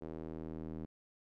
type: tone with band-pass filter sweep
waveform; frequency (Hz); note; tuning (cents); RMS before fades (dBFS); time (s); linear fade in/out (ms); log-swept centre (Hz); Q
square; 40.02; D#1; +50; -44; 0.01-0.86; 10; 390 to 260; 1.4
effects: none